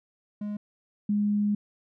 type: tone pair in turn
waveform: triangle / sine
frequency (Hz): 207.7 / 206.8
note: G#3 / G#3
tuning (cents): 0 / -7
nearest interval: unison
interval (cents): 7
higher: first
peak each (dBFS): -28 / -22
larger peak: second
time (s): 0.41-0.57 / 1.09-1.55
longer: second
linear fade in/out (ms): 5
effects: none